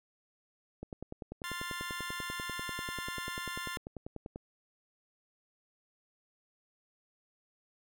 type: click train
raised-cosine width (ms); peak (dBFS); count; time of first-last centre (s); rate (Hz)
2; -28; 37; 0.83-4.359; 10.2
type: chord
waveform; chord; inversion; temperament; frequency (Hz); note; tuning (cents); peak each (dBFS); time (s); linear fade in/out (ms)
25% pulse; F major; second; equal; 1046.5 / 1396.9 / 1760; C6 / F6 / A6; 0 / 0 / 0; -38 / -40 / -38; 1.44-3.77; 0
effects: none